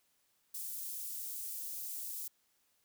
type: high-pass noise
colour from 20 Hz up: white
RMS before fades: -42 dBFS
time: 0.54-2.28 s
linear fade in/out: 5 ms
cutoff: 8600 Hz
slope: 12 dB/octave
effects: white hiss -75 dBFS RMS until 2.84 s